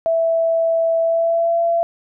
sine tone with pitch glide, 659.3 to 676.3 Hz, E5 to E5, 0 to +44 cents, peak -14 dBFS, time 0.06-1.83 s, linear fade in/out 0 ms, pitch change +44 cents, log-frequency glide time 1-1.59 s, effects none

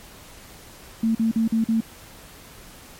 sine tone bursts, 224.9 Hz, A3, 38 cents sharp, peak -17 dBFS, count 5, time 1.03-1.806 s, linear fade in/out 5 ms, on 120 ms, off 44 ms, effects pink hiss -45 dBFS RMS until 2.99 s + MP3 64 kbps

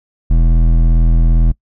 sine tone with hard clipping, 41.2 Hz, E1, in tune, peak -9 dBFS, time 0.3-1.52 s, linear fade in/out 10 ms, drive 11 dB, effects noise-tail reverb RT60 0.1 s tail -23 dB re dry

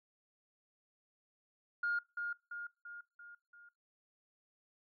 sine tone with echo, 1419 Hz, F6, 27 cents sharp, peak -31 dBFS, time 1.83-1.99 s, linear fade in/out 5 ms, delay 340 ms, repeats 5, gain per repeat -5 dB, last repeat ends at 3.69 s, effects noise-tail reverb RT60 0.3 s tail -24 dB re dry + tanh soft clip ceiling -27 dBFS

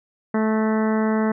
harmonic tone with a mistuned harmonic, 218.1 Hz, A3, 15 cents flat, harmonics 1 / 2 / 3 / 4 / 5 / 6 / 7 / 8 / 9, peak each -19 / -25 / -29 / -31 / -33 / -35 / -36 / -37 / -38 dBFS, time 0.34-1.32 s, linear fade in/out 5 ms, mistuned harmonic 8, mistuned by +22 cents, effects none

